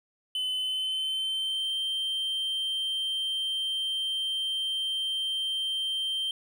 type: tone with pitch glide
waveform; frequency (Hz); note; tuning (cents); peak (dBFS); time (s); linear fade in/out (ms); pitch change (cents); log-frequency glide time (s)
triangle; 3031 to 3140; F#7 to G7; +41 to +2; -26; 0.35-6.31; 2; +61; 0.56-1.77
effects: none